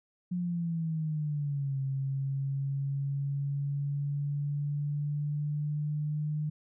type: exponential two-way sweep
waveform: sine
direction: down then up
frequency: 180 to 135.1 to 151.7 Hz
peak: -29 dBFS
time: 0.31-6.5 s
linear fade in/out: 10 ms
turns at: 1.8 s
effects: none